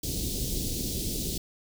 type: band-stop noise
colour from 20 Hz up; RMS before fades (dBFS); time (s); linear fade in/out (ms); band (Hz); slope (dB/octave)
pink; -31; 0.03-1.38; 5; 410 to 3800; 24
effects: none